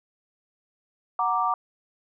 sine chord, Gb augmented, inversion none, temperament equal, 740 / 932.3 / 1174.7 Hz, Gb5 / Bb5 / D6, 0 / 0 / 0 cents, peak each -27 / -27 / -24 dBFS, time 1.19-1.54 s, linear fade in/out 2 ms, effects none

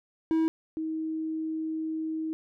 triangle / sine tone pair in turn, 322.1 / 317.5 Hz, E4 / D#4, -40 / +35 cents, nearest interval unison, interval 25 cents, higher first, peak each -20 / -29 dBFS, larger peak first, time 0.31-0.48 / 0.77-2.33 s, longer second, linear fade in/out 0 ms, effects none

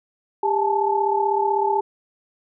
sine tone cluster, 398.9 / 851 / 887 Hz, G4 / G#5 / A5, +30 / +42 / +14 cents, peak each -22 dBFS, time 0.43-1.81 s, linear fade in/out 5 ms, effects none

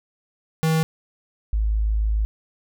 square / sine tone pair in turn, 160 / 53.39 Hz, D#3 / G#1, +49 / +49 cents, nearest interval octave + perfect fifth, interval 1900 cents, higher first, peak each -18 dBFS, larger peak neither, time 0.63-0.83 / 1.53-2.25 s, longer second, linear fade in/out 0 ms, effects none

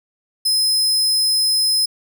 sawtooth tone, 5100 Hz, D#8, 42 cents sharp, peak -12 dBFS, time 0.45-1.86 s, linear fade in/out 10 ms, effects none

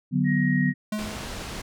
sine chord, B minor, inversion first, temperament equal, 146.83 / 185 / 246.9 Hz, D3 / F#3 / B3, 0 / 0 / 0 cents, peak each -24 dBFS, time 0.11-0.74 s, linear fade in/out 50 ms
sine tone, 1882 Hz, A#6, 16 cents sharp, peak -28 dBFS, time 0.24-0.74 s, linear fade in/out 50 ms
square tone with exponential decay, 212.5 Hz, G#3, 40 cents sharp, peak -25 dBFS, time 0.92-1.52 s, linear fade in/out 5 ms, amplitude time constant 130 ms
pink low-pass noise, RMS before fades -35 dBFS, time 0.98-1.62 s, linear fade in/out 10 ms, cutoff 7700 Hz, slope 12 dB/octave
effects none

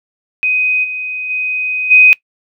sine tone with level steps, 2507 Hz, D#7, 12 cents sharp, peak -11 / -19 / -15 / -3 dBFS, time 0.43-2.13 s, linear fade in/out 0 ms, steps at 0.83 / 1.29 / 1.9 s, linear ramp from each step 20 ms, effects noise-tail reverb RT60 0.1 s tail -22 dB re dry

